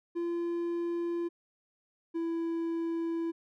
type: tone pair in turn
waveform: triangle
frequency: 342.4 / 332.5 Hz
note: F4 / E4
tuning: -34 / +15 cents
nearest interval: minor second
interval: 51 cents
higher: first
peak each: -28 dBFS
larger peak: neither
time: 0.15-1.29 / 2.14-3.32 s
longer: second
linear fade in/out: 20 ms
effects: none